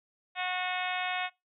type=harmonic tone; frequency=365 Hz; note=F#4; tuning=24 cents flat; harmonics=2 / 3 / 4 / 5 / 6 / 7 / 8 / 9 / 10; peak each=-34 / -41 / -40 / -39 / -38 / -38 / -45 / -44 / -43 dBFS; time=0.35-1.3 s; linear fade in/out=50 ms; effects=noise-tail reverb RT60 0.2 s tail -22 dB re dry